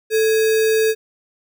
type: tone with sample-and-hold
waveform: sine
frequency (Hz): 440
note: A4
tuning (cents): 0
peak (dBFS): -13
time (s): 0.1-0.95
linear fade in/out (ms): 50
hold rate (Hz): 2100
effects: none